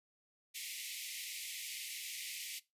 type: high-pass noise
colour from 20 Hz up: pink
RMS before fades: -44 dBFS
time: 0.54-2.6 s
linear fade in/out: 20 ms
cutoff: 2000 Hz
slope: 96 dB/octave
effects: noise-tail reverb RT60 0.2 s tail -18 dB re dry + resampled to 32000 Hz